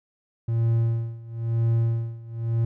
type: tone with tremolo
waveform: triangle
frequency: 115.1 Hz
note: A#2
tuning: 22 cents flat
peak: -16 dBFS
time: 0.48-2.65 s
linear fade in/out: 5 ms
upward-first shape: sine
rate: 1 Hz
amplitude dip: 90%
effects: none